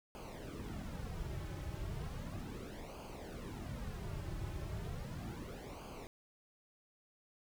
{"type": "noise with flanger", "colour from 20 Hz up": "brown", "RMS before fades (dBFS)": -44, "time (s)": [0.15, 6.07], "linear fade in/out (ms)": 0, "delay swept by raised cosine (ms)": [0.53, 4.33], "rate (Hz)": 0.35, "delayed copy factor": -0.75, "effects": []}